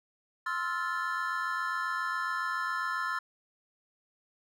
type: chord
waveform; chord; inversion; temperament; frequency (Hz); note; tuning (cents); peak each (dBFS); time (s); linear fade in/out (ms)
triangle; F major seventh; second; just; 1047.7 / 1309.6 / 1396.9 / 1746.1; C6 / E6 / F6 / A6; +2 / -12 / 0 / -14; -34; 0.46-3.19; 5
effects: none